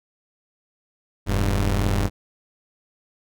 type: tone pair together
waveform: sawtooth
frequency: 42.13 / 100 Hz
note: E1 / G2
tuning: +38 / +35 cents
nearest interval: octave + minor third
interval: 1497 cents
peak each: -18 dBFS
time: 1.26-2.1 s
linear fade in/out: 50 ms
effects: none